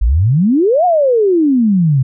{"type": "exponential two-way sweep", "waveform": "sine", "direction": "up then down", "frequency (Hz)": [48.62, 740, 125.4], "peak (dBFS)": -8, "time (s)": [0.01, 2.03], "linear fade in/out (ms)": 10, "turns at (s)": 0.85, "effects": []}